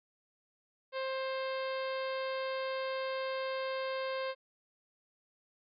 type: harmonic tone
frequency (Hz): 528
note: C5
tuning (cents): +16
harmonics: 1 / 2 / 3 / 4 / 5 / 6 / 7 / 8 / 9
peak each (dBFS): -35 / -41 / -45 / -47 / -49 / -51 / -52 / -53 / -54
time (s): 0.92-4.35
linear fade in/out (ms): 50
effects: none